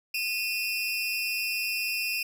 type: tone pair together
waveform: 30% pulse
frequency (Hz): 2489 / 2696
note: D#7 / E7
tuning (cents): 0 / +38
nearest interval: minor second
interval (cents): 138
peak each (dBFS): -28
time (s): 0.14-2.23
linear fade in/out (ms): 5
effects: none